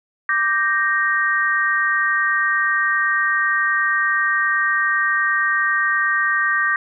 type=chord; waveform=sine; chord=G minor; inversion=second; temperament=equal; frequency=1174.7 / 1568 / 1864.7 Hz; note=D6 / G6 / Bb6; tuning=0 / 0 / 0 cents; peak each=-22 / -20 / -19 dBFS; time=0.29-6.76 s; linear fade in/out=2 ms; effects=none